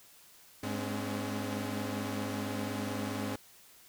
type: tone cluster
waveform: sawtooth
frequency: 102.6 / 210 / 257.9 / 282.4 Hz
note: G#2 / G#3 / C4 / C#4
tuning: -21 / +19 / -25 / +32 cents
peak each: -36 / -35 / -35 / -36 dBFS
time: 0.63-3.36 s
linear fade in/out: 5 ms
effects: white hiss -58 dBFS RMS until 3.88 s